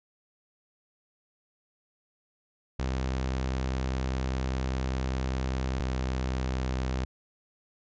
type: tone pair in turn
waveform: sawtooth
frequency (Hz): 65 / 64.36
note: C2 / C2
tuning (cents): -11 / -28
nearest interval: unison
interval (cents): 17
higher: first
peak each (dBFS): -24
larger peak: neither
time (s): 2.79-5.8 / 5.8-7.05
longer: first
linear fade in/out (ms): 5
effects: resampled to 16000 Hz